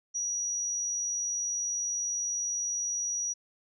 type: tone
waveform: sine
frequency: 5800 Hz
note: F#8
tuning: 35 cents flat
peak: -29 dBFS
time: 0.14-3.34 s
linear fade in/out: 20 ms
effects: none